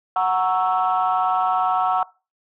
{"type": "chord", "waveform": "sine", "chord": "F# dominant seventh", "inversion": "none", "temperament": "equal", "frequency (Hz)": [740, 932.3, 1108.7, 1318.5], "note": ["F#5", "A#5", "C#6", "E6"], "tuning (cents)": [0, 0, 0, 0], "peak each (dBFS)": [-19, -24, -24, -23], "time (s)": [0.16, 2.03], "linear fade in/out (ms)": 2, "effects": ["noise-tail reverb RT60 0.3 s tail -21 dB re dry", "tanh soft clip ceiling -10 dBFS"]}